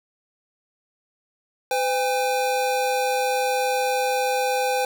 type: tone pair together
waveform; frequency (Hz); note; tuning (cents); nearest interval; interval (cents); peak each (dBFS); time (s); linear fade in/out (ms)
square; 508.4 / 807; C5 / G#5; -50 / -50; minor sixth; 800; -24; 1.71-4.85; 2
effects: none